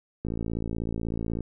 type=click train; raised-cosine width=3 ms; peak=-18 dBFS; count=66; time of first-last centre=0.25-1.407 s; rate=56.2 Hz; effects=none